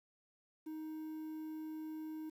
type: tone with quantisation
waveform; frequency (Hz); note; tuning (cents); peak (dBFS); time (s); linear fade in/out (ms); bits
triangle; 313; D#4; +10; -40; 0.66-2.3; 10; 11
effects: none